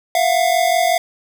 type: tone pair together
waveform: square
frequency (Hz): 673.6 / 719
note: E5 / F#5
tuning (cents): +37 / -50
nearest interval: minor second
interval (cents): 113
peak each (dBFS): -17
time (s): 0.15-0.98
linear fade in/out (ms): 2
effects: none